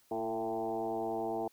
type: tone with frequency modulation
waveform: sine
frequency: 559 Hz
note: C#5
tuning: 14 cents sharp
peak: -32 dBFS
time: 0.11-1.48 s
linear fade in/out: 5 ms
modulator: 110 Hz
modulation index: 2.6
effects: white hiss -67 dBFS RMS until 1.52 s